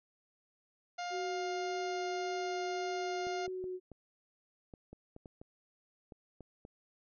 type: harmonic tone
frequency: 706 Hz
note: F5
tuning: 19 cents sharp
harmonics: 1 / 2 / 3 / 4 / 5 / 6 / 7 / 8 / 9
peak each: -38 / -46 / -48 / -52 / -55 / -52 / -55 / -58 / -55 dBFS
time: 0.98-3.47 s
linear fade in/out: 10 ms
type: tone with vibrato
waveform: sine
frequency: 370 Hz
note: F#4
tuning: in tune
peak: -37 dBFS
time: 1.1-3.8 s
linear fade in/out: 50 ms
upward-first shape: triangle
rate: 1.8 Hz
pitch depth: 12 cents each way
type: clicks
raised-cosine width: 2 ms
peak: -36 dBFS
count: 12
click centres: 3.269 / 3.479 / 3.641 / 3.917 / 4.738 / 4.93 / 5.164 / 5.258 / 5.415 / 6.122 / 6.407 / 6.651 s
effects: none